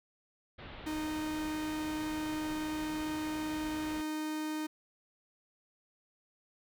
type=low-pass noise; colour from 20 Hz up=pink; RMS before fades=-47 dBFS; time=0.58-4.02 s; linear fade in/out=10 ms; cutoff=3900 Hz; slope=48 dB/octave
type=tone; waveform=45% pulse; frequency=308.7 Hz; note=D#4; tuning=14 cents flat; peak=-34 dBFS; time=0.86-4.67 s; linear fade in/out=10 ms
effects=none